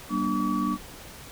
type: tone cluster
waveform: sine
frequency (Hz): 194.8 / 239.5 / 296.4 / 1141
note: G3 / A#3 / D4 / C#6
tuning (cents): -11 / +47 / +16 / +50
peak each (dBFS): -29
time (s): 0.09-0.78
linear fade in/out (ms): 50
effects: pink hiss -44 dBFS RMS until 1.31 s